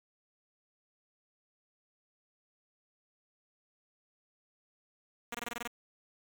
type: tone bursts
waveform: 5% pulse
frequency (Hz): 237.6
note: A#3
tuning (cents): +33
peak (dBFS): -25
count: 8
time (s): 5.32-5.676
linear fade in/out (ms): 5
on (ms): 27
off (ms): 20
effects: 9-bit